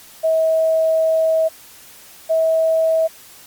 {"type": "tone pair in turn", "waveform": "sine", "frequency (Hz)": [643, 646], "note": ["E5", "E5"], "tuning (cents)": [-43, -35], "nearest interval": "unison", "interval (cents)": 8, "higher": "second", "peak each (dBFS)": -13, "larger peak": "neither", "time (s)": [[0.23, 1.49], [2.29, 3.08]], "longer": "first", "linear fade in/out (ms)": 20, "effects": ["white hiss -43 dBFS RMS until 3.46 s", "Opus 48 kbps"]}